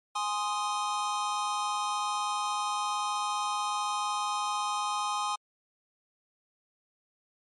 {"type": "chord", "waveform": "square", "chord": "Ab major", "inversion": "none", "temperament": "equal", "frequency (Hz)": [830.6, 1046.5, 1244.5], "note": ["Ab5", "C6", "Eb6"], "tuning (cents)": [0, 0, 0], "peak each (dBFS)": -34, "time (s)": [0.15, 5.36], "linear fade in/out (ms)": 10, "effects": ["MP3 48 kbps"]}